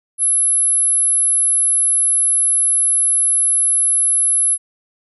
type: tone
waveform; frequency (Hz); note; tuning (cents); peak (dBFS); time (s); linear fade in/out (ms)
sine; 11000; F9; -27; -12; 0.18-4.58; 50
effects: none